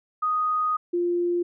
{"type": "tone pair in turn", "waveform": "sine", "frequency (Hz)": [1244.5, 349.2], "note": ["D#6", "F4"], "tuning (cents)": [0, 0], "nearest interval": "octave + minor seventh", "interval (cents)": 2200, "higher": "first", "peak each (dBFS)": -21, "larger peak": "neither", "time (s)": [[0.22, 0.77], [0.93, 1.43]], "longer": "first", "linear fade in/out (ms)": 10, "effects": []}